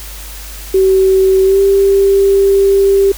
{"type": "tone with pitch glide", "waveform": "sine", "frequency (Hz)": [381.4, 393.3], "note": ["G4", "G4"], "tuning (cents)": [-47, 6], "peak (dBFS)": -6, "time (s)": [0.74, 3.12], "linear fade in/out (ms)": 5, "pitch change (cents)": 53, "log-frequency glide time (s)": [1.44, 1.6], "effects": ["added 50 Hz sine -28 dBFS peak until 3.17 s", "white hiss -31 dBFS RMS until 3.17 s"]}